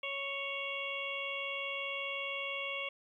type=harmonic tone; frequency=554.4 Hz; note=C#5; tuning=in tune; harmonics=1 / 2 / 4 / 5 / 6; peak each=-43 / -45 / -40 / -40 / -45 dBFS; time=0.03-2.89 s; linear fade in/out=5 ms; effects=12-bit